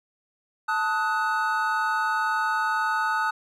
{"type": "chord", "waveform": "triangle", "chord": "D# diminished", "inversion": "second", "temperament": "equal with one note detuned", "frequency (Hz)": [880, 1261.9, 1480], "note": ["A5", "D#6", "F#6"], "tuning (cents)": [0, 24, 0], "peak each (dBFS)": -25, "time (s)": [0.68, 3.31], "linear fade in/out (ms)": 10, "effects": []}